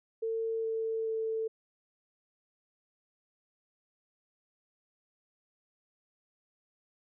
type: tone with pitch steps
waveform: sine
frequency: 449.8 / 447.2 / 444.6 Hz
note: A4 / A4 / A4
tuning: +38 / +28 / +18 cents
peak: -30 dBFS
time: 0.22-1.48 s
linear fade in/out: 10 ms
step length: 420 ms
effects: none